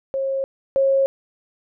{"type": "tone pair in turn", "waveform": "sine", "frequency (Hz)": [540, 542.5], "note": ["C#5", "C#5"], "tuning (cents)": [-45, -37], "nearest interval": "unison", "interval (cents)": 8, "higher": "second", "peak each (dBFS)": [-20, -14], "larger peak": "second", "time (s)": [[0.14, 0.44], [0.76, 1.06]], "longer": "neither", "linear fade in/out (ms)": 0, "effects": []}